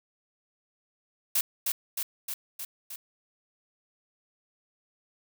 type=noise with echo; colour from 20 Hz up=blue; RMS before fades=-25 dBFS; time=1.35-1.41 s; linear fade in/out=5 ms; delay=310 ms; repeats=5; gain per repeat=-3 dB; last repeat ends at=2.96 s; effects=none